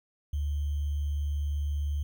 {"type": "tone with sample-and-hold", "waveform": "sine", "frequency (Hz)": 72.9, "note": "D2", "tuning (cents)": -12, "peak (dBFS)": -27, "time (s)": [0.33, 2.03], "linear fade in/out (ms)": 5, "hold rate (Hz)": 3150, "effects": []}